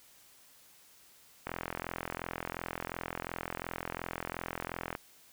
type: click train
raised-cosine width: 0.5 ms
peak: -20 dBFS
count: 150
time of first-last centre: 1.47-4.951 s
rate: 42.8 Hz
effects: white hiss -60 dBFS RMS until 5.32 s